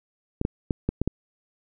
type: clicks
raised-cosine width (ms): 3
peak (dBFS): -10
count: 6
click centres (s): 0.414 / 0.451 / 0.708 / 0.89 / 1.016 / 1.076
effects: none